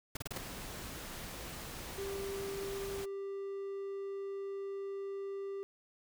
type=noise bursts; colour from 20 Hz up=pink; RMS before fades=-39 dBFS; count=5; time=0.15-0.378 s; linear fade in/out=5 ms; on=20 ms; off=32 ms
type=noise; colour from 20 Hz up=pink; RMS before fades=-45 dBFS; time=0.32-3.06 s; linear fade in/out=20 ms
type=tone; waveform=triangle; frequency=394.2 Hz; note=G4; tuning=10 cents sharp; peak=-36 dBFS; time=1.98-5.63 s; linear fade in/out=0 ms
effects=none

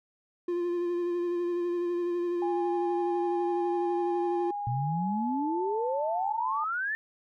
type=tone with vibrato; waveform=triangle; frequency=349.2 Hz; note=F4; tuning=in tune; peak=-25 dBFS; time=0.48-4.51 s; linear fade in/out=5 ms; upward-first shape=sine; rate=12 Hz; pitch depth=21 cents each way
type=tone with pitch glide; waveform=sine; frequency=819 to 882.9 Hz; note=G#5 to A5; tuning=-24 to +6 cents; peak=-31 dBFS; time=2.42-6.64 s; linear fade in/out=2 ms; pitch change=+130 cents; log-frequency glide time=4.81-5.61 s
type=exponential sweep; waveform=sine; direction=up; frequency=117.9 to 1807 Hz; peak=-28 dBFS; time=4.67-6.95 s; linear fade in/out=0 ms
effects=none

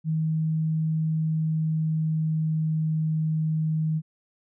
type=tone with pitch glide; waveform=sine; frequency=158.4 to 157.31 Hz; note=D#3 to D#3; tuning=+31 to +19 cents; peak=-22 dBFS; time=0.04-4.02 s; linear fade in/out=50 ms; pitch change=-12 cents; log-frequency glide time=1.08-3.03 s; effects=none

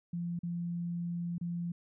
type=tone with dropouts; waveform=sine; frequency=172.3 Hz; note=F3; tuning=23 cents flat; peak=-33 dBFS; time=0.13-1.72 s; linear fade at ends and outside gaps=5 ms; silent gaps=0.391-0.432 / 1.382-1.411 s; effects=none

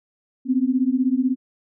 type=beating tone pair; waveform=sine; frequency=250 / 266 Hz; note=B3 / C4; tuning=+21 / +29 cents; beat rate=16 Hz; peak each=-20 dBFS; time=0.45-1.36 s; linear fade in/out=50 ms; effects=none

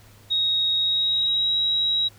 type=tone with pitch glide; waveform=sine; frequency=3769 to 3848 Hz; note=A#7 to B7; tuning=+18 to -46 cents; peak=-19 dBFS; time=0.3-2.09 s; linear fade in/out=20 ms; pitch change=+36 cents; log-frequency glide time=0.75-1.53 s; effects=added 103 Hz sine -50 dBFS peak until 2.18 s + pink hiss -53 dBFS RMS until 2.18 s

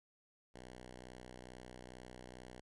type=tone; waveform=5% pulse; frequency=62.3 Hz; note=B1; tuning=16 cents sharp; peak=-40 dBFS; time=0.54-2.61 s; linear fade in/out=10 ms; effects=resampled to 24000 Hz

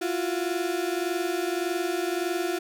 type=tone pair together; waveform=35% pulse; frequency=339.7 / 361.4 Hz; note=F4 / F#4; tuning=-48 / -41 cents; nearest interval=minor second; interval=107 cents; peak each=-27 dBFS; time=0.01-2.59 s; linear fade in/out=10 ms; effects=none

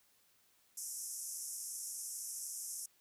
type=band-pass noise; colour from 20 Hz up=white; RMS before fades=-44 dBFS; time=0.77-2.86 s; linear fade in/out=5 ms; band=5400 to 12000 Hz; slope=96 dB/octave; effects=white hiss -71 dBFS RMS until 3 s

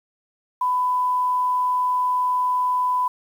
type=tone with quantisation; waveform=sine; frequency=999 Hz; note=B5; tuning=20 cents sharp; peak=-18 dBFS; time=0.61-3.08 s; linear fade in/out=5 ms; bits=8; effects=none

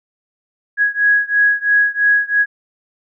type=beating tone pair; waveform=sine; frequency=1661.2 / 1664.2 Hz; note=G#6 / G#6; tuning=0 / +3 cents; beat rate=3 Hz; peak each=-14 / -15 dBFS; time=0.77-2.46 s; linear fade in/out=50 ms; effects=none

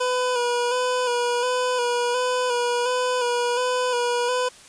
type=tone with vibrato; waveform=25% pulse; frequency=492.3 Hz; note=B4; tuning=6 cents flat; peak=-17 dBFS; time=0-4.49 s; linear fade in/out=10 ms; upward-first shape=square; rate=1.4 Hz; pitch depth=32 cents each way; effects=white hiss -47 dBFS RMS until 4.68 s + resampled to 22050 Hz

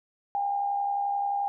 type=tone with amplitude modulation; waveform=sine; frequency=805 Hz; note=G5; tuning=46 cents sharp; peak=-23 dBFS; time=0.35-1.48 s; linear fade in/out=0 ms; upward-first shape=sine; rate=71.4 Hz; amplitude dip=45%; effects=none

